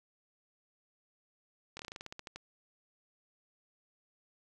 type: slowing click train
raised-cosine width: 0.2 ms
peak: -26 dBFS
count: 13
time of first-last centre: 1.77-2.36 s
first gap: 23 ms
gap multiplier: 1.13
effects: none